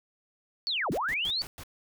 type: linear two-way sweep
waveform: sine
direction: down then up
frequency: 4611 to 120 to 4611 Hz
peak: -27 dBFS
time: 0.67-1.42 s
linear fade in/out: 0 ms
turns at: 0.91 s
type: noise bursts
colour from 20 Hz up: pink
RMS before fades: -43 dBFS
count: 5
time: 0.92-1.635 s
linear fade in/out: 0 ms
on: 55 ms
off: 110 ms
effects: none